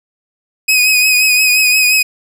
sawtooth tone with vibrato, 2512 Hz, D#7, 16 cents sharp, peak -5 dBFS, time 0.68-2.03 s, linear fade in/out 10 ms, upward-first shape triangle, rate 5.7 Hz, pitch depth 42 cents each way, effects none

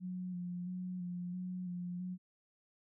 sine tone with vibrato, 179.8 Hz, F#3, 49 cents flat, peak -38 dBFS, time 0-2.18 s, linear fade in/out 50 ms, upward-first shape square, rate 1.5 Hz, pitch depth 24 cents each way, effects none

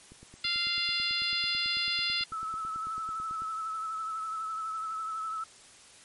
click train, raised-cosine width 3 ms, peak -37 dBFS, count 31, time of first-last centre 0.12-3.42 s, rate 9.09 Hz
harmonic tone, 695 Hz, F5, 9 cents flat, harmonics 2 / 3 / 4 / 5 / 6 / 7, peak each -39 / -36 / -34 / -34 / -33 / -34 dBFS, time 0.44-2.24 s, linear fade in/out 5 ms
sine tone with vibrato, 1304 Hz, E6, 19 cents flat, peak -32 dBFS, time 2.32-5.44 s, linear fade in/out 5 ms, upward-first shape sine, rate 12 Hz, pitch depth 30 cents each way
effects white hiss -54 dBFS RMS until 6.04 s + MP3 48 kbps

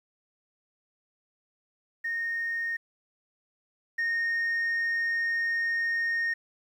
sine tone pair in turn, 1847 / 1847 Hz, A#6 / A#6, -16 / -16 cents, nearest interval unison, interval 0 cents, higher neither, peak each -27 / -23 dBFS, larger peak second, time 2.04-2.77 / 3.98-6.34 s, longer second, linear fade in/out 10 ms, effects tanh soft clip ceiling -24 dBFS + 10-bit

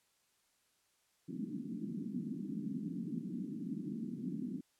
pink band-pass noise, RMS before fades -41 dBFS, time 1.28-4.61 s, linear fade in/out 10 ms, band 170 to 300 Hz, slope 48 dB/octave, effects white hiss -75 dBFS RMS until 4.79 s + low-pass 11000 Hz 12 dB/octave

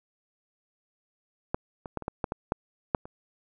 clicks, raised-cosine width 1 ms, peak -12 / -23 / -16 / -25 / -16 / -13 / -16 / -11 / -8 / -28 dBFS, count 10, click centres 1.545 / 1.858 / 1.973 / 2.023 / 2.081 / 2.242 / 2.321 / 2.521 / 2.948 / 3.055 s, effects none

